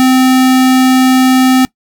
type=tone; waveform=square; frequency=258.5 Hz; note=C4; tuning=21 cents flat; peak=-6 dBFS; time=0-1.65 s; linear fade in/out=0 ms; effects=noise-tail reverb RT60 0.1 s tail -22 dB re dry